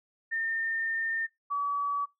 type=tone pair in turn; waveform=sine; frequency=1813 / 1142.1 Hz; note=A#6 / D6; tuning=-49 / -49 cents; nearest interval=minor sixth; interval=800 cents; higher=first; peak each=-28 / -27 dBFS; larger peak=second; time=0.31-1.27 / 1.5-2.06 s; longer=first; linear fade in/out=20 ms; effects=noise-tail reverb RT60 0.2 s tail -24 dB re dry